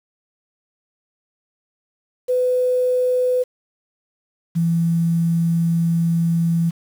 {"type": "tone pair in turn", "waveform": "sine", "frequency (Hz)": [502, 167.52], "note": ["B4", "E3"], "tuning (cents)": [28, 28], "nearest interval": "octave + perfect fifth", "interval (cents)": 1900, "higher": "first", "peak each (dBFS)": [-15, -15], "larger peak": "neither", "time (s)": [[2.28, 3.44], [4.55, 6.71]], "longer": "second", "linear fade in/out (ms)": 20, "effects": ["7-bit"]}